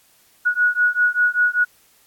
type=beating tone pair; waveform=sine; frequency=1457 / 1462.1 Hz; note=F#6 / F#6; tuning=-27 / -21 cents; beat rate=5.1 Hz; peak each=-18 dBFS; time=0.45-1.65 s; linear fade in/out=20 ms; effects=white hiss -56 dBFS RMS until 2.06 s + AAC 64 kbps